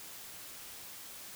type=silence; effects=white hiss -48 dBFS RMS until 1.35 s